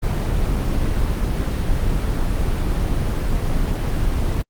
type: noise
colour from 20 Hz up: brown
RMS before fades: -19 dBFS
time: 0.02-4.43 s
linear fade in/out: 20 ms
effects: Opus 24 kbps